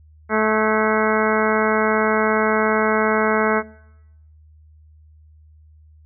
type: harmonic tone with a mistuned harmonic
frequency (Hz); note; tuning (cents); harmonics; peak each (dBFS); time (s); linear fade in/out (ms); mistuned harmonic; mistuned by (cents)
217.3; A3; -21; 1 / 2 / 3 / 4 / 5 / 6 / 7 / 8 / 9 / 10; -22 / -21 / -24 / -26 / -26 / -25 / -25 / -31 / -29 / -29; 0.29-3.63; 50; 8; -79
effects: noise-tail reverb RT60 0.9 s tail -21 dB re dry + added 77 Hz sine -46 dBFS peak until 6.05 s